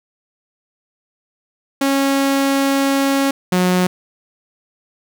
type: tone pair in turn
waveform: sawtooth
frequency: 274.6 / 181.69 Hz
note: C#4 / F#3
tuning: -16 / -31 cents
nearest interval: perfect fifth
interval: 715 cents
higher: first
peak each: -10 / -9 dBFS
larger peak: second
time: 1.81-3.31 / 3.52-3.87 s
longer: first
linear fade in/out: 5 ms
effects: none